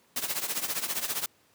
white noise with tremolo, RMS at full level -28 dBFS, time 0.16-1.26 s, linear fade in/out 2 ms, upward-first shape triangle, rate 15 Hz, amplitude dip 85%, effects pink hiss -64 dBFS RMS until 1.54 s + high-pass 150 Hz 12 dB/octave

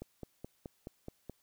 click train, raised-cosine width 2 ms, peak -29 dBFS, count 7, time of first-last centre 0.02-1.297 s, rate 4.7 Hz, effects white hiss -73 dBFS RMS until 1.42 s

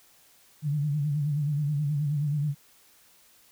sine tone with vibrato, 146.9 Hz, D3, 1 cent sharp, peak -24 dBFS, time 0.62-2.55 s, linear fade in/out 50 ms, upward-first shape sine, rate 9.4 Hz, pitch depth 76 cents each way, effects white hiss -59 dBFS RMS until 3.51 s

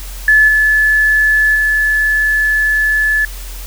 sine tone with level steps, 1726 Hz, A6, 34 cents flat, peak -5 / -8 / -10 dBFS, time 0.28-3.25 s, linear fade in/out 2 ms, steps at 0.48 / 1.55 s, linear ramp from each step 5 ms, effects added 44 Hz sine -25 dBFS peak until 3.66 s + white hiss -33 dBFS RMS until 3.66 s

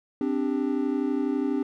triangle chord, C suspended second, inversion none, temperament equal with one note detuned, 261.6 / 293.7 / 396.3 Hz, C4 / D4 / G4, 0 / 0 / +19 cents, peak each -25 / -25 / -29 dBFS, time 0.21-1.63 s, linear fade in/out 2 ms, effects none

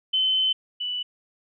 sine tone pair in turn, 3057 / 2968 Hz, G7 / F#7, -44 / +5 cents, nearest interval minor second, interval 51 cents, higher first, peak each -19 / -26 dBFS, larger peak first, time 0.13-0.53 / 0.8-1.03 s, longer first, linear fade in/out 10 ms, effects none

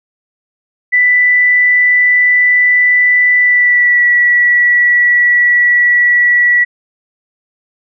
sine tone with pitch glide, 1983 to 1943.3 Hz, B6 to B6, +7 to -28 cents, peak -6 dBFS, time 0.92-6.65 s, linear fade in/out 20 ms, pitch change -35 cents, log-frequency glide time 3.38-4.04 s, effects none

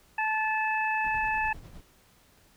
harmonic tone, 870 Hz, A5, 20 cents flat, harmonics 1 / 2 / 3, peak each -28 / -30 / -32 dBFS, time 0.18-1.53 s, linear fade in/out 5 ms
brown noise with tremolo, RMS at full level -42 dBFS, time 1.04-1.81 s, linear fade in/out 2 ms, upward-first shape sine, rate 10 Hz, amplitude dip 55%
effects pink hiss -61 dBFS RMS until 2.56 s

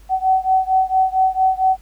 sine beating tone pair, 754 / 758.4 Hz, F#5 / F#5, +32 / +43 cents, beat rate 4.4 Hz, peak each -16 / -17 dBFS, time 0.09-1.77 s, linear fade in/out 50 ms, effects added 50 Hz sine -42 dBFS peak until 1.81 s + pink hiss -54 dBFS RMS until 1.81 s

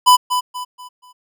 square tone with echo, 997 Hz, B5, 16 cents sharp, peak -7 dBFS, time 0.06-0.17 s, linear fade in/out 20 ms, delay 240 ms, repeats 4, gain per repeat -9 dB, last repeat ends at 1.13 s, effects none

